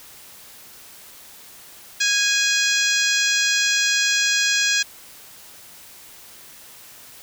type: harmonic tone with a mistuned harmonic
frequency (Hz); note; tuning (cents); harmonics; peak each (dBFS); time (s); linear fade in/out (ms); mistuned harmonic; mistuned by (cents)
830.6; G#5; 0; 2 / 3 / 4 / 5 / 6 / 7 / 8 / 9; -22 / -24 / -25 / -26 / -27 / -27 / -28 / -29; 2-4.83; 10; 2; -17
effects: white hiss -44 dBFS RMS until 7.22 s